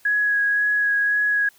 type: tone with vibrato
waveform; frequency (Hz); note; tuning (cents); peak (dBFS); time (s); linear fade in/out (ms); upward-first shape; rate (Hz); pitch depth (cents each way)
sine; 1666; G#6; +5; -17; 0.05-1.49; 5; sine; 1.9; 13
effects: white hiss -55 dBFS RMS until 1.58 s